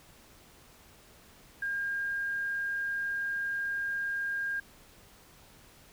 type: tone with quantisation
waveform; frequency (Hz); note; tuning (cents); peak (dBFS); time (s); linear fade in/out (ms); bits
sine; 1611; G6; +47; -30; 1.62-4.6; 5; 10
effects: pink hiss -57 dBFS RMS until 5.92 s